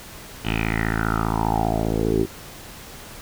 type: tone with low-pass filter sweep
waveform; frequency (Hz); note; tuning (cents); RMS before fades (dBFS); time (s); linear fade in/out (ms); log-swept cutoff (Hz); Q
10% pulse; 55; A1; 0; -22; 0.43-2.27; 50; 3000 to 360; 6.2
effects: pink hiss -40 dBFS RMS until 3.21 s